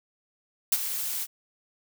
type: noise with ADSR envelope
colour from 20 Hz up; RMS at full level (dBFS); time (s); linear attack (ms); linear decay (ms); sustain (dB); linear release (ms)
blue; -20; 0.72-1.27; 4; 41; -11; 44
effects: none